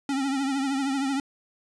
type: tone with vibrato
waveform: square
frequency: 272.5 Hz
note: C#4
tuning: 29 cents flat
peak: -25 dBFS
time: 0.09-1.2 s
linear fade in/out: 2 ms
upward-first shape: triangle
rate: 13 Hz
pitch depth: 77 cents each way
effects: resampled to 22050 Hz